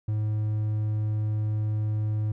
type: tone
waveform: triangle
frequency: 107 Hz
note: A2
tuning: 48 cents flat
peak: -22 dBFS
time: 0.08-2.32 s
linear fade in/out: 5 ms
effects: none